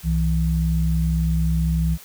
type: tone pair together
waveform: sine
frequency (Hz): 64.65 / 162.9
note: C2 / E3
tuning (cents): -20 / -20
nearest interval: octave + major third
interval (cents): 1600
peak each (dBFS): -20 / -20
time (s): 0.03-1.98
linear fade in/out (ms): 50
effects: white hiss -44 dBFS RMS until 2.04 s